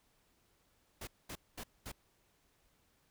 pink noise bursts, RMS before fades -45 dBFS, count 4, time 1.01-1.918 s, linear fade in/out 5 ms, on 62 ms, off 220 ms, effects pink hiss -73 dBFS RMS until 3.1 s

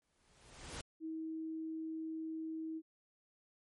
pink noise with exponential growth, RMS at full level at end -43 dBFS, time 0.02-0.81 s, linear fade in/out 1 ms, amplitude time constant 170 ms
sine tone, 319.9 Hz, D#4, 48 cents sharp, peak -39 dBFS, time 1-2.82 s, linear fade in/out 50 ms
effects MP3 48 kbps

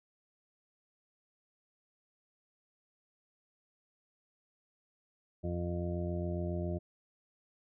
harmonic tone, 87.31 Hz, F2, in tune, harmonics 1 / 2 / 3 / 4 / 5 / 7 / 8, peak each -36 / -38 / -49 / -40 / -51 / -42 / -52 dBFS, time 5.43-6.79 s, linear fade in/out 20 ms, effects none

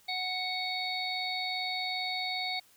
harmonic tone with a mistuned harmonic, 740 Hz, F#5, in tune, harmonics 1 / 3 / 5 / 6, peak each -37 / -36 / -37 / -37 dBFS, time 0.08-2.6 s, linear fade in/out 10 ms, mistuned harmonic 5, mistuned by +29 cents, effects white hiss -62 dBFS RMS until 2.76 s

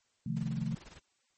sine chord, F dominant seventh, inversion second, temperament equal, 130.81 / 155.56 / 174.61 / 220 Hz, C3 / Eb3 / F3 / A3, 0 / 0 / 0 / 0 cents, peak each -37 dBFS, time 0.26-0.75 s, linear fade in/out 5 ms
pink noise with tremolo, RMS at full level -50 dBFS, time 0.36-1 s, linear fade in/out 10 ms, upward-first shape sine, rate 20 Hz, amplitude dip 75%
effects white hiss -74 dBFS RMS until 1.37 s + MP3 32 kbps

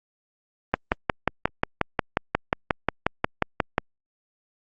click train, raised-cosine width 0.5 ms, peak -4 dBFS, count 18, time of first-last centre 0.74-3.781 s, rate 5.59 Hz, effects Opus 32 kbps

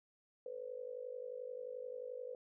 sine tone with amplitude modulation, 501 Hz, B4, 25 cents sharp, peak -39 dBFS, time 0.46-2.35 s, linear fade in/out 2 ms, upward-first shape sine, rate 51.4 Hz, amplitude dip 85%, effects none

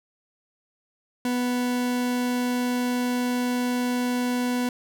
40% pulse tone, 246.9 Hz, B3, in tune, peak -22 dBFS, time 1.25-4.69 s, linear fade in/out 2 ms, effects none

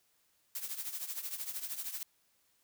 blue noise with tremolo, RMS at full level -37 dBFS, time 0.55-2.03 s, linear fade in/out 2 ms, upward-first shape triangle, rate 13 Hz, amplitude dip 80%, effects white hiss -73 dBFS RMS until 2.63 s

